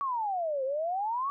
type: exponential two-way sweep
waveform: sine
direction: down then up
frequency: 1146 to 515 to 1146 Hz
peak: -28 dBFS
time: 0.01-1.3 s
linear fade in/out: 0 ms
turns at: 0.64 s
effects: none